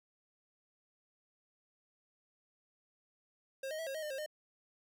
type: tone with pitch steps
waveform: square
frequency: 536 / 623 / 651 / 541 / 629 / 604 / 536 / 609 Hz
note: C5 / D#5 / E5 / C#5 / D#5 / D5 / C5 / D#5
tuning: +42 / +2 / -22 / -42 / +19 / +48 / +42 / -37 cents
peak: -39 dBFS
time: 3.63-4.262 s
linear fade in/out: 5 ms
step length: 79 ms
effects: none